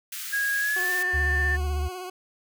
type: high-pass noise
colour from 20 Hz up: white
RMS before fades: -35 dBFS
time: 0.12-1.03 s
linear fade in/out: 5 ms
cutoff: 1300 Hz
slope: 48 dB/octave
type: tone with pitch glide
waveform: sine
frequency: 1646 to 1784.6 Hz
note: G#6 to A6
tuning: -16 to +24 cents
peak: -23 dBFS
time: 0.32-1.57 s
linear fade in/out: 20 ms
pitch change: +140 cents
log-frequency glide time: 0.59-0.93 s
type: tone with vibrato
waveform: 20% pulse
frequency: 366.4 Hz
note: F#4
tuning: 17 cents flat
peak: -29 dBFS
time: 0.76-2.1 s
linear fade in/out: 5 ms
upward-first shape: sine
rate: 16 Hz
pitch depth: 33 cents each way
type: tone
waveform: sine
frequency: 73.42 Hz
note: D2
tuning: in tune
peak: -24 dBFS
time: 1.13-1.89 s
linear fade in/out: 20 ms
effects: none